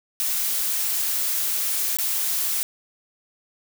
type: noise with dropouts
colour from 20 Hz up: blue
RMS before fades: -24 dBFS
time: 0.2-2.63 s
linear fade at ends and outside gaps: 0 ms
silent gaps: 1.97-1.986 s
effects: none